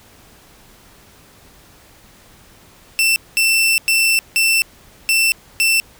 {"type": "tone bursts at uneven times", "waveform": "sawtooth", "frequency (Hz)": 2679, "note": "E7", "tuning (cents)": 27, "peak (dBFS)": -9, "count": 6, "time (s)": [[2.99, 3.16], [3.37, 3.78], [3.88, 4.19], [4.36, 4.62], [5.09, 5.32], [5.6, 5.8]], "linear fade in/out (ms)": 0, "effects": ["pink hiss -47 dBFS RMS until 5.99 s"]}